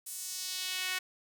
sawtooth tone with high-pass filter sweep, 370 Hz, F#4, in tune, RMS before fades -37 dBFS, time 0.06-0.99 s, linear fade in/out 10 ms, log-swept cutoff 9400 to 1900 Hz, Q 1.4, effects none

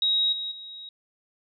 sine tone with level steps, 3802 Hz, A#7, 33 cents sharp, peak -20 / -29 / -38 dBFS, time 0.02-0.89 s, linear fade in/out 2 ms, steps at 0.32 / 0.51 s, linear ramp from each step 10 ms, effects none

